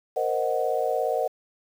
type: chord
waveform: sine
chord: C half-diminished seventh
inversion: third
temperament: equal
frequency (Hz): 466.2 / 523.3 / 622.3 / 740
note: Bb4 / C5 / Eb5 / Gb5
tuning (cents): 0 / 0 / 0 / 0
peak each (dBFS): -28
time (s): 0.16-1.28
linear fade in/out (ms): 10
effects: 8-bit